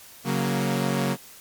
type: chord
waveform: sawtooth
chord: F# major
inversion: second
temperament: equal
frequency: 138.59 / 185 / 233.1 Hz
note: C#3 / F#3 / A#3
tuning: 0 / 0 / 0 cents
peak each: -23 dBFS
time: 0.24-1.17 s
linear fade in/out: 50 ms
effects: white hiss -47 dBFS RMS until 1.4 s + MP3 96 kbps